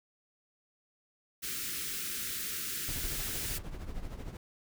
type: band-stop noise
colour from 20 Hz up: white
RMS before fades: -37 dBFS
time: 1.42-3.59 s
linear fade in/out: 20 ms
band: 450 to 1300 Hz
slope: 48 dB/octave
type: noise with tremolo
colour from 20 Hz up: brown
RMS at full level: -37 dBFS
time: 2.88-4.37 s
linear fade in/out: 2 ms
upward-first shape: triangle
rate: 13 Hz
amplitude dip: 70%
effects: none